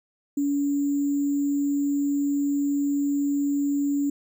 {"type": "tone with sample-and-hold", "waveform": "sine", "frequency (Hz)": 284.1, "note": "C#4", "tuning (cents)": 43, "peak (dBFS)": -21, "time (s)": [0.37, 4.1], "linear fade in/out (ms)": 5, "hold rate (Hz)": 7350, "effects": []}